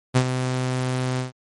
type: tone with ADSR envelope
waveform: sawtooth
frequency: 127.9 Hz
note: C3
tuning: 39 cents flat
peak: -9 dBFS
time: 0.14-1.32 s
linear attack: 25 ms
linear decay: 70 ms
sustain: -9 dB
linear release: 130 ms
effects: MP3 48 kbps